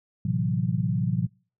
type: chord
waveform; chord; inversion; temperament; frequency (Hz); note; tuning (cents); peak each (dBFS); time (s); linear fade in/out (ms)
sine; F# half-diminished seventh; first; equal with one note detuned; 112.7 / 130.81 / 164.81 / 185; A2 / C3 / E3 / F#3; +42 / 0 / 0 / 0; -28; 0.25-1.27; 5
effects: noise-tail reverb RT60 0.4 s tail -26 dB re dry